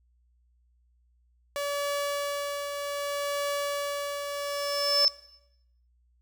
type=tone with tremolo; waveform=sawtooth; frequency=572 Hz; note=D5; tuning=46 cents flat; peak=-23 dBFS; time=1.56-5.05 s; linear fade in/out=0 ms; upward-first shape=triangle; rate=0.65 Hz; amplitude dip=45%
type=tone with exponential growth; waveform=sine; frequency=5274 Hz; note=E8; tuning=in tune; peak=-18 dBFS; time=4.16-5.08 s; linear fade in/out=0 ms; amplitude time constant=200 ms
effects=noise-tail reverb RT60 0.8 s tail -17 dB re dry + added 60 Hz sine -63 dBFS peak until 6.21 s